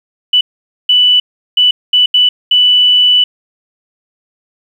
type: tone bursts at uneven times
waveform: sine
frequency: 2974 Hz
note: F#7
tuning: 8 cents sharp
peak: -5 dBFS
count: 6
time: 0.33-0.41 / 0.89-1.2 / 1.57-1.71 / 1.93-2.06 / 2.14-2.29 / 2.51-3.24 s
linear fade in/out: 5 ms
effects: 7-bit